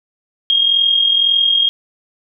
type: tone with amplitude modulation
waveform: sine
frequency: 3243 Hz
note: G#7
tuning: 42 cents flat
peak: -8 dBFS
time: 0.5-1.69 s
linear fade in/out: 0 ms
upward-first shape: sine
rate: 41.9 Hz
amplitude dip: 55%
effects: none